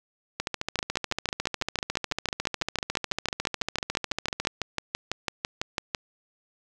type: two click trains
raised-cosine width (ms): 0.2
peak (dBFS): -9 / -11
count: 32 / 58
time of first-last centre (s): 0.79-5.948 / 0.4-4.471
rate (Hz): 6.01 / 14
effects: none